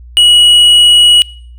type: tone with hard clipping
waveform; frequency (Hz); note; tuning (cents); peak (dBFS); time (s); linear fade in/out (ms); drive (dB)
sine; 2916; F#7; -26; -4; 0.17-1.22; 0; 5
effects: noise-tail reverb RT60 0.6 s tail -25 dB re dry + added 60 Hz sine -30 dBFS peak until 1.58 s